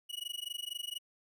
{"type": "tone with amplitude modulation", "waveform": "45% pulse", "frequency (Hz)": 2914, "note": "F#7", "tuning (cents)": -27, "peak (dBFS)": -34, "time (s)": [0.09, 0.99], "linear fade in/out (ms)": 20, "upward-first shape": "sine", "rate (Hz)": 24.2, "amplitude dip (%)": 100, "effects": []}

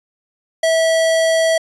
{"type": "tone", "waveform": "square", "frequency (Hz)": 651, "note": "E5", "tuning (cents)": -22, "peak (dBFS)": -13, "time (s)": [0.63, 1.58], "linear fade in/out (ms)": 5, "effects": ["resampled to 24000 Hz"]}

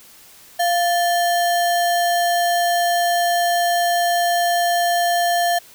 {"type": "tone with sample-and-hold", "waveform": "sine", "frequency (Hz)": 695, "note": "F5", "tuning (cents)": -9, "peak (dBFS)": -15, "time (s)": [0.59, 5.59], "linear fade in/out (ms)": 10, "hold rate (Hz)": 2450, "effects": ["white hiss -46 dBFS RMS until 5.74 s"]}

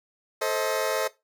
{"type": "chord", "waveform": "sawtooth", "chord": "A diminished", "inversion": "none", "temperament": "just", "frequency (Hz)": [440, 528, 633.6], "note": ["A4", "C5", "Eb5"], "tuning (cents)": [0, 16, 31], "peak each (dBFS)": -25, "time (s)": [0.41, 1.08], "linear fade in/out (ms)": 10, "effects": ["noise-tail reverb RT60 0.2 s tail -17 dB re dry"]}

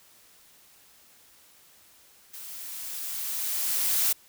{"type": "noise with level ramp", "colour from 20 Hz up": "blue", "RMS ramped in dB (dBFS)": [-42, -23], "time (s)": [2.33, 4.13], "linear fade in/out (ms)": 10, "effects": ["white hiss -57 dBFS RMS until 4.28 s"]}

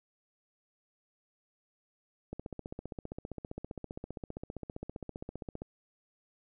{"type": "click train", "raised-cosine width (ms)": 2, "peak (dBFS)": -26, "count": 51, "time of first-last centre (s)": [2.33, 5.619], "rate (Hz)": 15.2, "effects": []}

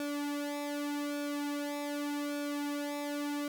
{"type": "tone with flanger", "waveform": "sawtooth", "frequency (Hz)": 289.9, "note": "D4", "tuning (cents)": -22, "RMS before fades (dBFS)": -36, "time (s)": [0, 3.48], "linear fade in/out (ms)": 2, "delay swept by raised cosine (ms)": [1, 2.8], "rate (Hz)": 0.84, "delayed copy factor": -0.75, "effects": []}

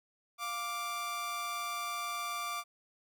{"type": "tone pair together", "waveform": "sawtooth", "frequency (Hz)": [701.1, 1174.7], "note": ["F5", "D6"], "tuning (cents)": [7, 0], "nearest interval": "major sixth", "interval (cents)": 893, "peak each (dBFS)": [-40, -32], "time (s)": [0.38, 2.64], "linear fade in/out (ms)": 50, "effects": []}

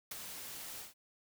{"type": "noise with ADSR envelope", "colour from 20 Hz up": "white", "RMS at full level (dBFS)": -40, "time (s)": [0.11, 0.94], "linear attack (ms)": 5, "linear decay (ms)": 19, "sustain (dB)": -6, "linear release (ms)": 140, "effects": []}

